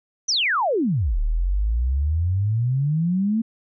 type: exponential two-way sweep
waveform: sine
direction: down then up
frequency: 6272 to 36.03 to 230.1 Hz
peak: -18 dBFS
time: 0.28-3.42 s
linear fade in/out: 10 ms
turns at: 1.19 s
effects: none